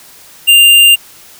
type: tone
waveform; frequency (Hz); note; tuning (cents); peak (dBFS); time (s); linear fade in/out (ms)
square; 2794; F7; 0; -3; 0.47-0.96; 20
effects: white hiss -38 dBFS RMS until 1.39 s